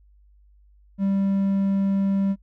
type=tone; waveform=triangle; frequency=196 Hz; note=G3; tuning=in tune; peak=-17 dBFS; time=0.98-2.36 s; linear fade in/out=50 ms; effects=noise-tail reverb RT60 0.1 s tail -25 dB re dry + added 50 Hz sine -52 dBFS peak until 2.42 s